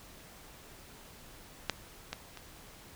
clicks, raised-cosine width 0.2 ms, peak -11 / -18 / -28 dBFS, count 3, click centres 1.697 / 2.13 / 2.373 s, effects pink hiss -53 dBFS RMS until 2.95 s

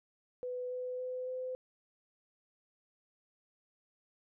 sine tone with pitch steps, 498.4 / 502.4 / 506.5 / 510.6 Hz, B4 / B4 / B4 / C5, +16 / +30 / +44 / -42 cents, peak -36 dBFS, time 0.43-1.55 s, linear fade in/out 0 ms, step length 280 ms, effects none

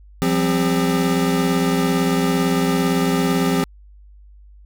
square tone cluster, 173.3 / 191.1 / 261.8 / 402.1 Hz, F3 / G3 / C4 / G4, -13 / -44 / +1 / +44 cents, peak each -21 / -27 / -21 / -24 dBFS, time 0.22-3.64 s, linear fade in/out 0 ms, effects added 50 Hz sine -42 dBFS peak until 4.65 s

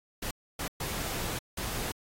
pink noise bursts at uneven times, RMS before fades -35 dBFS, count 4, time 0.22-0.31 / 0.59-0.68 / 0.8-1.39 / 1.57-1.92 s, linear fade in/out 5 ms, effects AAC 48 kbps

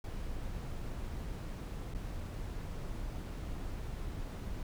brown noise with dropouts, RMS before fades -40 dBFS, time 0.04-4.63 s, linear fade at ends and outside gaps 2 ms, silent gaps 1.939-1.948 s, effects none

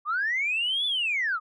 sine linear two-way sweep, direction up then down, 1145 to 3509 to 1194 Hz, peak -23 dBFS, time 0.05-1.4 s, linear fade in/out 50 ms, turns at 0.86 s, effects tanh soft clip ceiling -19 dBFS

